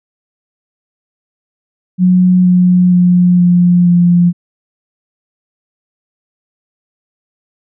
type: tone with pitch steps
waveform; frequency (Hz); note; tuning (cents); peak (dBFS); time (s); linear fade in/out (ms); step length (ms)
sine; 182.1 / 180.22 / 178.35 / 176.51 / 174.68; F#3 / F#3 / F3 / F3 / F3; -27 / -45 / +37 / +19 / +1; -5; 1.98-4.33; 50; 470
effects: none